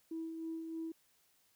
sine tone with tremolo, 325.5 Hz, E4, 22 cents flat, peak -37 dBFS, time 0.11-0.92 s, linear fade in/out 5 ms, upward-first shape sine, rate 3.2 Hz, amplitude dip 40%, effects tanh soft clip ceiling -33 dBFS + white hiss -72 dBFS RMS until 1.55 s

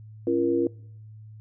sine tone cluster, 274.8 / 343.1 / 471.3 Hz, C#4 / F4 / A#4, -15 / -31 / +19 cents, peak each -27 / -23 / -26 dBFS, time 0.27-0.67 s, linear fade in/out 2 ms, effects noise-tail reverb RT60 0.6 s tail -23 dB re dry + added 108 Hz sine -42 dBFS peak until 1.4 s

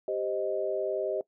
sine chord, C minor, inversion second, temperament equal, 392 / 523.3 / 622.3 Hz, G4 / C5 / Eb5, 0 / 0 / 0 cents, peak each -32 / -34 / -31 dBFS, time 0.08-1.21 s, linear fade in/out 2 ms, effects noise-tail reverb RT60 0.1 s tail -20 dB re dry

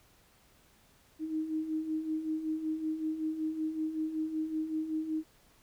sine beating tone pair, 310 / 315.3 Hz, D#4 / D#4, -6 / +23 cents, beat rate 5.3 Hz, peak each -39 / -32 dBFS, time 1.19-5.24 s, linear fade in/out 50 ms, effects pink hiss -64 dBFS RMS until 5.62 s

